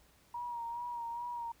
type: tone with vibrato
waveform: sine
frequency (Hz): 948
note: A#5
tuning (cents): +29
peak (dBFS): -37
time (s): 0.34-1.52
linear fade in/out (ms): 5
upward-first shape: sine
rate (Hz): 2.4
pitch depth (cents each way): 35
effects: added 60 Hz sine -69 dBFS peak until 1.6 s + pink hiss -66 dBFS RMS until 1.6 s